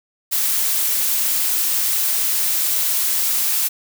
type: noise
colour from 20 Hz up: blue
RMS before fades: -19 dBFS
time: 0.31-3.69 s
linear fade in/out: 20 ms
effects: none